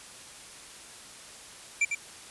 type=tone with echo; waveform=square; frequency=2349 Hz; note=D7; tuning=in tune; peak=-22 dBFS; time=1.81-1.85 s; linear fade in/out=5 ms; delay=100 ms; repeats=1; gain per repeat=-6 dB; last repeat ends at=1.95 s; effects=white hiss -47 dBFS RMS until 2.3 s + resampled to 24000 Hz